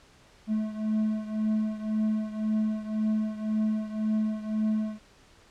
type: beating tone pair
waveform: triangle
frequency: 215.6 / 217.5 Hz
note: A3 / A3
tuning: -35 / -20 cents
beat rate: 1.9 Hz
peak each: -25 / -29 dBFS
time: 0.47-4.99 s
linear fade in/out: 50 ms
effects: pink hiss -57 dBFS RMS until 5.5 s + low-pass 7000 Hz 12 dB/octave